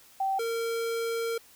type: tone pair in turn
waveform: sine / square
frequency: 775 / 459.8 Hz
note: G5 / A#4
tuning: -20 / -24 cents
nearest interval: major sixth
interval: 904 cents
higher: first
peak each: -25 / -29 dBFS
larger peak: first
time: 0.2-0.39 / 0.39-1.38 s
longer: second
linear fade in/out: 5 ms
effects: white hiss -56 dBFS RMS until 1.55 s